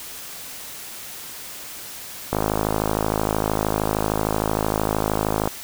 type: click train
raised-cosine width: 1 ms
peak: -6 dBFS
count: 168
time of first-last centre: 2.33-5.475 s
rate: 53.1 Hz
effects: white hiss -36 dBFS RMS until 5.63 s